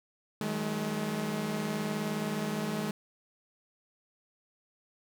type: tone cluster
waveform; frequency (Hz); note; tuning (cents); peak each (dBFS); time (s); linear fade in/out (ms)
sawtooth; 158.1 / 193.4 / 212.7; D#3 / G3 / G#3; +28 / -23 / +42; -33 / -35 / -29; 0.41-2.91; 2
effects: none